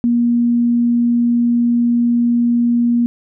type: tone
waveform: sine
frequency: 237.9 Hz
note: A#3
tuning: 35 cents sharp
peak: -11 dBFS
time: 0.04-3.06 s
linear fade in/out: 0 ms
effects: none